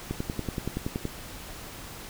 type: click train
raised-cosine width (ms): 3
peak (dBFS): -16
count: 11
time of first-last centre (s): 0.11-1.053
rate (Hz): 10.6
effects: pink hiss -42 dBFS RMS until 2.09 s